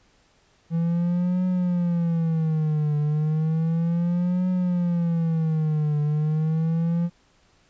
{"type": "tone with vibrato", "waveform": "triangle", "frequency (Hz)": 164.81, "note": "E3", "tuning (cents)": 0, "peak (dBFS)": -18, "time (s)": [0.7, 7.1], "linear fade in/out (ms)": 50, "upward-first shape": "triangle", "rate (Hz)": 0.33, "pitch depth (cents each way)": 190, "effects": ["pink hiss -61 dBFS RMS until 7.69 s", "resampled to 16000 Hz"]}